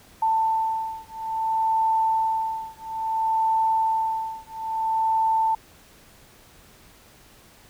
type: beating tone pair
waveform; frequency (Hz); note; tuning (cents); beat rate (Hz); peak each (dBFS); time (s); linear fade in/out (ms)
sine; 889 / 889.59; A5 / A5; +18 / +19; 0.59; -24; 0.22-5.55; 5
effects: pink hiss -52 dBFS RMS until 7.69 s